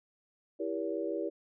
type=chord; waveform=sine; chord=E diminished seventh; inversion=none; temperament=just; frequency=329.6 / 395.6 / 474.7 / 569.6 Hz; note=E4 / G4 / Bb4 / Db5; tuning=0 / +16 / +31 / +47 cents; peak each=-36 / -37 / -38 / -38 dBFS; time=0.59-1.3 s; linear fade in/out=20 ms; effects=none